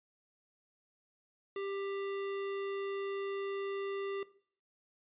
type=tone; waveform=square; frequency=394.9 Hz; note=G4; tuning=13 cents sharp; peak=-37 dBFS; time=1.56-4.23 s; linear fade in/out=2 ms; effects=noise-tail reverb RT60 0.5 s tail -17 dB re dry + resampled to 8000 Hz